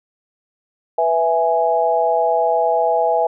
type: chord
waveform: sine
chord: E major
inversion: second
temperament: equal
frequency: 493.9 / 659.3 / 830.6 Hz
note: B4 / E5 / G#5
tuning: 0 / 0 / 0 cents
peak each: -20 / -17 / -18 dBFS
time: 0.98-3.27 s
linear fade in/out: 5 ms
effects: none